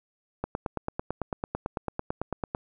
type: click train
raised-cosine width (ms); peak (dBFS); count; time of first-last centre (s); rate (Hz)
1; -15; 20; 0.44-2.549; 9.01
effects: none